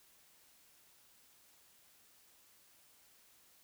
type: silence
effects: white hiss -66 dBFS RMS until 3.63 s